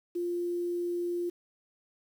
sine tone with quantisation, 349.2 Hz, F4, in tune, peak -29 dBFS, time 0.15-1.3 s, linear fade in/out 10 ms, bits 9, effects none

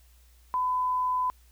sine tone, 1006 Hz, B5, 32 cents sharp, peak -24 dBFS, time 0.54-1.3 s, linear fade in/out 0 ms, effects added 60 Hz sine -55 dBFS peak until 1.51 s + white hiss -64 dBFS RMS until 1.51 s

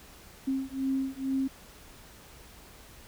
sine beating tone pair, 266.2 / 268.4 Hz, C4 / C4, +30 / +44 cents, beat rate 2.2 Hz, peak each -31 dBFS, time 0.47-1.48 s, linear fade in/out 10 ms, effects added 60 Hz sine -59 dBFS peak until 3.07 s + pink hiss -52 dBFS RMS until 3.07 s

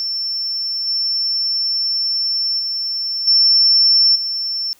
sine tone with level steps, 5390 Hz, E8, 38 cents sharp, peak -19 / -16 / -19 / -9 / -19 dBFS, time 0-4.73 s, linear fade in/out 0 ms, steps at 0.87 / 2.59 / 3.27 / 4.15 s, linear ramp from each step 10 ms, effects white hiss -53 dBFS RMS until 4.79 s

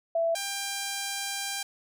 sine / 5% pulse tone pair in turn, 665 / 795.1 Hz, E5 / G5, +15 / +24 cents, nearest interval minor third, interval 309 cents, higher second, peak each -23 / -19 dBFS, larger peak second, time 0.15-0.35 / 0.35-1.63 s, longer second, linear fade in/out 5 ms, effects none

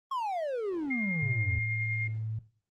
triangle exponential sweep, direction down, 1108.7 to 77.78 Hz, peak -28 dBFS, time 0.11-1.59 s, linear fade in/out 5 ms
sine tone with tremolo, 2123 Hz, C7, 25 cents sharp, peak -30 dBFS, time 0.9-2.08 s, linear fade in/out 10 ms, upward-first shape sine, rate 10 Hz, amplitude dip 30%
sine tone, 110 Hz, A2, in tune, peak -31 dBFS, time 1.22-2.39 s, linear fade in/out 5 ms
effects noise-tail reverb RT60 0.4 s tail -17 dB re dry + Opus 24 kbps

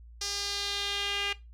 sawtooth tone with band-pass filter sweep, 403.2 Hz, G4, 49 cents sharp, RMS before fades -32 dBFS, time 0.21-1.33 s, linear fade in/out 5 ms, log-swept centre 5300 to 2700 Hz, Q 3.2, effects noise-tail reverb RT60 0.2 s tail -17 dB re dry + added 58 Hz sine -47 dBFS peak until 1.53 s

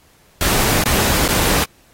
pink noise with dropouts, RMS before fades -17 dBFS, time 0.41-1.64 s, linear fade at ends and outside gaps 0 ms, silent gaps 0.838-0.858 / 1.279-1.288 s, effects pink hiss -53 dBFS RMS until 1.93 s + AAC 48 kbps

